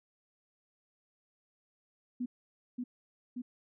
sine tone with echo, 246.9 Hz, B3, in tune, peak -32 dBFS, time 2.2-2.26 s, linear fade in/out 10 ms, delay 580 ms, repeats 2, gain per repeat -2 dB, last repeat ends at 3.42 s, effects none

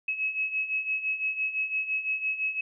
sine beating tone pair, 2567 / 2572.9 Hz, E7 / E7, -47 / -43 cents, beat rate 5.9 Hz, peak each -33 / -28 dBFS, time 0.08-2.61 s, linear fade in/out 5 ms, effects none

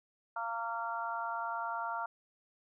harmonic tone, 230.1 Hz, A#3, 22 cents flat, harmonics 3 / 4 / 5 / 6, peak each -41 / -38 / -43 / -39 dBFS, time 0.36-2.06 s, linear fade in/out 5 ms, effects none

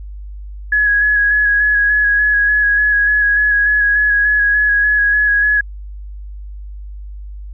sine tone with vibrato, 1677 Hz, G#6, 16 cents sharp, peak -10 dBFS, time 0.72-5.61 s, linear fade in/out 5 ms, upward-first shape square, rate 3.4 Hz, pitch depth 18 cents each way, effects added 50 Hz sine -27 dBFS peak until 7.53 s

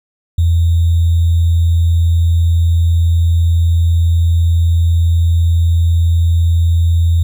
sine tone with sample-and-hold, 84 Hz, E2, 33 cents sharp, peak -8 dBFS, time 0.38-7.23 s, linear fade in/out 5 ms, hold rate 3675 Hz, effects none

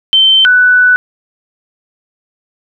sine tone pair in turn, 3100 / 1489.4 Hz, G7 / F#6, -20 / +11 cents, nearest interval octave + minor second, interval 1269 cents, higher first, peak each -4 dBFS, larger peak neither, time 0.13-0.45 / 0.45-0.96 s, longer second, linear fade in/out 0 ms, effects none

